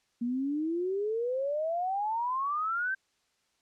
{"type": "exponential sweep", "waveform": "sine", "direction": "up", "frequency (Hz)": [233.1, 1581], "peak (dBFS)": -28, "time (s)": [0.21, 2.95], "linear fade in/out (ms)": 10, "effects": ["white hiss -73 dBFS RMS until 3.61 s", "low-pass 7000 Hz 12 dB/octave"]}